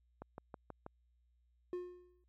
click train, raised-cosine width 1 ms, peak -32 dBFS, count 5, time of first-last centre 0.22-0.864 s, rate 6.21 Hz
triangle tone with exponential decay, 358.1 Hz, F4, 43 cents sharp, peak -34 dBFS, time 1.73-2.24 s, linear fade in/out 1 ms, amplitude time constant 110 ms
effects added 60 Hz sine -70 dBFS peak until 2.28 s

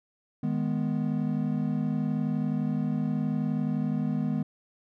triangle chord, G# minor, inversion second, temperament equal, 155.56 / 207.7 / 246.9 Hz, D#3 / G#3 / B3, 0 / 0 / 0 cents, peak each -28 dBFS, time 0.43-4.43 s, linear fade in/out 5 ms, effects none

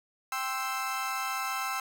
30% pulse chord, C major, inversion second, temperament equal, 784 / 1046.5 / 1318.5 Hz, G5 / C6 / E6, 0 / 0 / 0 cents, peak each -34 / -33 / -31 dBFS, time 0.32-1.8 s, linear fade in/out 2 ms, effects none

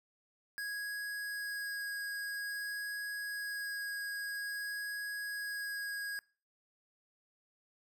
square tone with vibrato, 1653 Hz, G#6, 9 cents flat, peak -38 dBFS, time 0.58-6.19 s, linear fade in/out 0 ms, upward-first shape sine, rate 0.5 Hz, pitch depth 8 cents each way, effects noise-tail reverb RT60 0.4 s tail -23 dB re dry

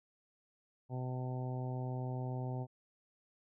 harmonic tone, 127.3 Hz, C3, 47 cents flat, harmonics 1 / 2 / 3 / 4 / 5 / 6 / 7, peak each -37 / -46 / -48 / -51 / -50 / -50 / -52 dBFS, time 0.89-2.67 s, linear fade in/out 50 ms, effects none

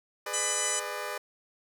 15% pulse chord, G# diminished, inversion none, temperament just, 415.3 / 498.4 / 598 Hz, G#4 / B4 / D5, 0 / +16 / +31 cents, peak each -33 / -32 / -30 dBFS, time 0.26-1.18 s, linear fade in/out 5 ms
harmonic tone, 999 Hz, B5, 20 cents sharp, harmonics 2 / 3 / 4 / 5 / 6 / 7 / 8 / 9 / 10, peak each -39 / -39 / -42 / -45 / -34 / -34 / -34 / -39 / -37 dBFS, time 0.33-0.8 s, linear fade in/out 10 ms
effects none

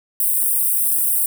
white high-pass noise, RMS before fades -18 dBFS, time 0.2-1.26 s, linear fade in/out 2 ms, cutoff 8400 Hz, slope 96 dB/octave, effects none

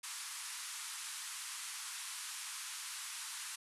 white band-pass noise, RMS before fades -45 dBFS, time 0.03-3.56 s, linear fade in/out 10 ms, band 930 to 11000 Hz, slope 48 dB/octave, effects resampled to 32000 Hz

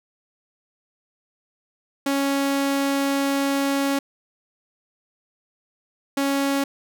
sawtooth tone pair in turn, 277.2 / 277.2 Hz, C#4 / C#4, 0 / 0 cents, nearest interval unison, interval 0 cents, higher neither, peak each -16 dBFS, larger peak neither, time 2.06-3.99 / 6.17-6.64 s, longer first, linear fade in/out 5 ms, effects none

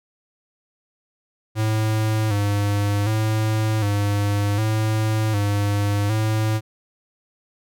square tone with vibrato, 105.5 Hz, G#2, 28 cents sharp, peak -19 dBFS, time 1.55-6.61 s, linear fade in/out 50 ms, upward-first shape square, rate 0.66 Hz, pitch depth 58 cents each way, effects none

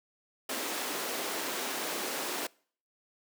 pink high-pass noise, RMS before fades -35 dBFS, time 0.49-2.47 s, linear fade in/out 5 ms, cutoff 270 Hz, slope 24 dB/octave, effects noise-tail reverb RT60 0.5 s tail -25 dB re dry

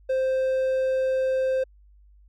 triangle tone, 523.3 Hz, C5, in tune, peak -19 dBFS, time 0.09-1.64 s, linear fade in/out 10 ms, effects added 50 Hz sine -51 dBFS peak until 2.28 s

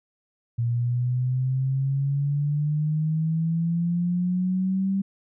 sine exponential sweep, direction up, 117.2 to 196 Hz, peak -21 dBFS, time 0.58-5.02 s, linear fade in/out 10 ms, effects none

